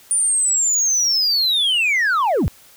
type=linear sweep; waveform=sine; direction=down; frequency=9397 to 38.25 Hz; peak=-12 dBFS; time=0.11-2.48 s; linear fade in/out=0 ms; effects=tanh soft clip ceiling -14 dBFS + white hiss -48 dBFS RMS until 2.76 s